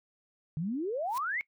sine exponential sweep, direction up, 146.83 to 2249 Hz, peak -30 dBFS, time 0.57-1.41 s, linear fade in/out 0 ms
white noise with exponential growth, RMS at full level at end -40 dBFS, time 1.06-1.18 s, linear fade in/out 1 ms, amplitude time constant 25 ms
effects noise-tail reverb RT60 0.1 s tail -21 dB re dry

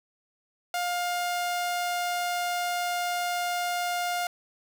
sawtooth tone, 707 Hz, F5, 21 cents sharp, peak -23 dBFS, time 0.74-4.27 s, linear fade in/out 2 ms, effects none

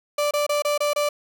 35% pulse tone bursts, 587 Hz, D5, 1 cent flat, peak -18 dBFS, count 6, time 0.18-1.09 s, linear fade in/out 5 ms, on 130 ms, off 26 ms, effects none

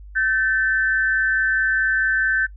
sine tone pair together, 1535.4 / 1760 Hz, G6 / A6, -36 / 0 cents, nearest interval major second, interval 236 cents, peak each -18 / -22 dBFS, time 0.15-2.47 s, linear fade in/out 20 ms, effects noise-tail reverb RT60 0.1 s tail -20 dB re dry + added 50 Hz sine -37 dBFS peak until 2.56 s

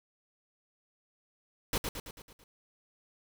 pink noise with echo, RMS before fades -30 dBFS, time 1.73-1.78 s, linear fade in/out 2 ms, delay 110 ms, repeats 6, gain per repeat -5 dB, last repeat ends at 2.44 s, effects none

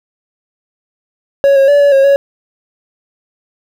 triangle tone with pitch steps, 556 / 544 / 575 / 570 / 543 / 558 Hz, C#5 / C#5 / D5 / C#5 / C#5 / C#5, +5 / -33 / -37 / +48 / -36 / +11 cents, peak -3 dBFS, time 1.44-2.16 s, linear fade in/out 0 ms, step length 120 ms, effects 7-bit

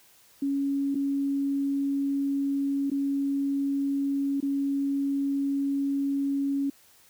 sine tone with dropouts, 278.1 Hz, C#4, 6 cents sharp, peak -24 dBFS, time 0.42-6.7 s, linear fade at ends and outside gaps 5 ms, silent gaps 0.947-0.953 / 2.901-2.915 / 4.404-4.426 s, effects white hiss -58 dBFS RMS until 7.09 s

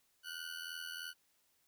20% pulse ring-modulated tone, 1483 Hz, F#6, 4 cents sharp, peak -35 dBFS, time 0.23-1.14 s, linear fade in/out 50 ms, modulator 41.5 Hz, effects white hiss -75 dBFS RMS until 1.67 s

